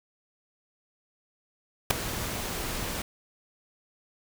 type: noise with ADSR envelope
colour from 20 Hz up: pink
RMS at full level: -17 dBFS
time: 1.9-3.02 s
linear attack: 8 ms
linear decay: 5 ms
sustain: -16 dB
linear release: 3 ms
effects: none